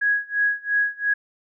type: tone with tremolo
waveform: sine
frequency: 1661.2 Hz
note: G#6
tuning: in tune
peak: -16 dBFS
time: 0.01-1.14 s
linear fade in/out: 10 ms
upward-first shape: sine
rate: 2.9 Hz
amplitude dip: 95%
effects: none